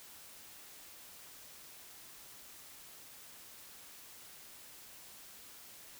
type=silence; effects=white hiss -54 dBFS RMS until 5.99 s